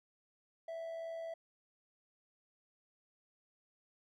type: tone with amplitude modulation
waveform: triangle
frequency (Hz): 659.3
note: E5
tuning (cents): 0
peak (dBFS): -37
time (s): 0.68-1.34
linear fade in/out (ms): 5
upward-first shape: sine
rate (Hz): 83.1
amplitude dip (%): 35
effects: none